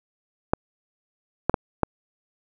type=clicks; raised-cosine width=1 ms; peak=-4 dBFS; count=4; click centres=0.535 / 1.496 / 1.542 / 1.833 s; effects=none